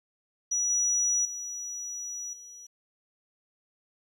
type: tone with level steps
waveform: sine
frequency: 5850 Hz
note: F#8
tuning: 21 cents flat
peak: -24 / -22 / -34 / -44 dBFS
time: 0.51-2.67 s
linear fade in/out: 10 ms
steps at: 0.7 / 1.25 / 2.33 s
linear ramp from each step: 2 ms
effects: tanh soft clip ceiling -19 dBFS + 10-bit